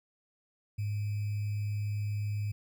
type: tone with sample-and-hold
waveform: sine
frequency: 103.83 Hz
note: G#2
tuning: in tune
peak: -30 dBFS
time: 0.78-2.52 s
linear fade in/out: 10 ms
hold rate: 2450 Hz
effects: none